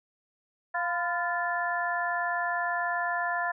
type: harmonic tone with a mistuned harmonic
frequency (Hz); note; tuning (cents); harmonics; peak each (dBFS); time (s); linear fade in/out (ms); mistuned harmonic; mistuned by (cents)
349.2; F4; 0; 2 / 3 / 4 / 5; -31 / -33 / -35 / -31; 0.74-3.52; 10; 3; -54
effects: none